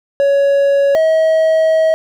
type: tone pair in turn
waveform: triangle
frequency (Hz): 559 / 639.3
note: C#5 / D#5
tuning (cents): +14 / +47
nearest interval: major second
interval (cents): 233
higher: second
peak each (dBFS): -7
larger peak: neither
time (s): 0.2-0.95 / 0.95-1.94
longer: second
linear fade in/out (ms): 0
effects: none